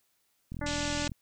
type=click train; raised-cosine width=5 ms; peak=-27 dBFS; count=26; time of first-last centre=0.52-1.118 s; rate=41.8 Hz
type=harmonic tone; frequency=291.8 Hz; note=D4; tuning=11 cents flat; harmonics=1 / 2 / 3 / 4 / 5 / 6 / 7; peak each=-36 / -38 / -41 / -46 / -42 / -43 / -45 dBFS; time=0.61-1.08 s; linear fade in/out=5 ms
type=band-pass noise; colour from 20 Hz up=pink; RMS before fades=-37 dBFS; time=0.66-1.08 s; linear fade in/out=5 ms; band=2300 to 8000 Hz; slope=96 dB/octave
effects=white hiss -73 dBFS RMS until 1.21 s